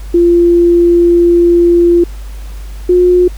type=tone pair in turn; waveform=sine; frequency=345 / 358.6 Hz; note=F4 / F4; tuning=-21 / +46 cents; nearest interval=minor second; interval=67 cents; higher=second; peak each=-4 dBFS; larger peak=neither; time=0.14-2.04 / 2.89-3.28 s; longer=first; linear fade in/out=5 ms; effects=added 50 Hz sine -22 dBFS peak until 3.37 s + pink hiss -39 dBFS RMS until 3.37 s